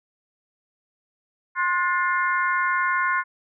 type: harmonic tone with a mistuned harmonic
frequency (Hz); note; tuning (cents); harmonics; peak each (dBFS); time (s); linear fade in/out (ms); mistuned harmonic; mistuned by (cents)
352.3; F4; +15; 3 / 4 / 5 / 6; -23 / -24 / -28 / -30; 1.55-3.24; 50; 4; +48
effects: none